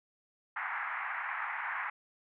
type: band-pass noise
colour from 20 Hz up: white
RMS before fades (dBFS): -37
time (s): 0.56-1.9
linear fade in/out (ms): 5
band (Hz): 810 to 2100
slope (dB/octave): 48
effects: none